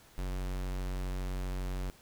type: tone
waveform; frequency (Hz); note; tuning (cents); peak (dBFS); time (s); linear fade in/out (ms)
square; 46.25; F#1; 0; -34; 0.18-1.9; 0
effects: pink hiss -59 dBFS RMS until 2.01 s